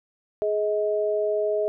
sine tone pair together, 419.5 / 633 Hz, G#4 / D#5, +17 / +30 cents, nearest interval perfect fifth, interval 713 cents, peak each -24 dBFS, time 0.42-1.68 s, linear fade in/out 0 ms, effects none

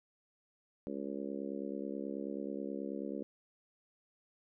harmonic tone, 69.3 Hz, C#2, in tune, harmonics 3 / 4 / 5 / 6 / 7 / 8, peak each -43 / -42 / -44 / -47 / -46 / -48 dBFS, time 0.87-3.23 s, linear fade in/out 0 ms, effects none

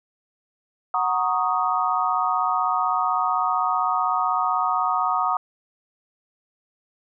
sine chord, D# minor seventh, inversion first, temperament equal, 740 / 932.3 / 1108.7 / 1244.5 Hz, F#5 / A#5 / C#6 / D#6, 0 / 0 / 0 / 0 cents, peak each -25 / -26 / -27 / -23 dBFS, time 0.94-5.37 s, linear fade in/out 2 ms, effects none

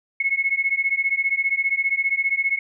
sine beating tone pair, 2180 / 2195 Hz, C#7 / C#7, -29 / -18 cents, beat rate 15 Hz, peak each -22 dBFS, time 0.2-2.59 s, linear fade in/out 5 ms, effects none

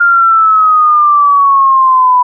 sine exponential sweep, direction down, 1407 to 987.8 Hz, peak -4 dBFS, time 0-2.23 s, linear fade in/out 10 ms, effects none

